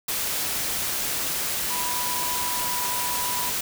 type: tone in noise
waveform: sine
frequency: 982 Hz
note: B5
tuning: 10 cents flat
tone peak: -30 dBFS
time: 1.7-3.5 s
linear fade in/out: 5 ms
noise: white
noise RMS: -27 dBFS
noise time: 0.08-3.61 s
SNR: -6 dB
effects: none